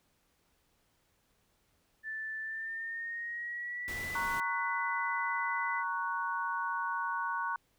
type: tone with pitch glide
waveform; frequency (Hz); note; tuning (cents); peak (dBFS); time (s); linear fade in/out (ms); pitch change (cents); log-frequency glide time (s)
sine; 1760 to 1998.5; A6 to B6; 0 to +20; -36; 2.03-5.84; 50; +220; 2.41-4.14
type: noise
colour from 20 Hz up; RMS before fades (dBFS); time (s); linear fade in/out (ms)
pink; -44; 3.88-4.4; 0
type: chord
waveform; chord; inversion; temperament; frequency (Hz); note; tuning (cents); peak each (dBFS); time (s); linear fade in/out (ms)
sine; F# major; first; equal; 932.3 / 1108.7 / 1480; A#5 / C#6 / F#6; 0 / 0 / 0; -36; 4.15-7.56; 2
effects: pink hiss -73 dBFS RMS until 7.78 s